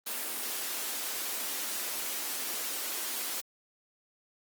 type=high-pass noise; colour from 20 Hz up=white; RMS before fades=-35 dBFS; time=0.06-3.41 s; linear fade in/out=10 ms; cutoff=220 Hz; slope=48 dB/octave; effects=Opus 24 kbps